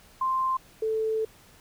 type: tone pair in turn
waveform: sine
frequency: 1046.5 / 440 Hz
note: C6 / A4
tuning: 0 / 0 cents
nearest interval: octave + minor third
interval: 1500 cents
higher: first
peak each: -23 / -24 dBFS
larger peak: first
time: 0.21-0.57 / 0.82-1.25 s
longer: second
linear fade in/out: 5 ms
effects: pink hiss -55 dBFS RMS until 1.6 s